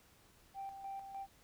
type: tone with tremolo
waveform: sine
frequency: 784 Hz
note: G5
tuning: in tune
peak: -40 dBFS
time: 0.54-1.27 s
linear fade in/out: 50 ms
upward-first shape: square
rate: 3.3 Hz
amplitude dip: 55%
effects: tanh soft clip ceiling -38 dBFS + pink hiss -66 dBFS RMS until 1.43 s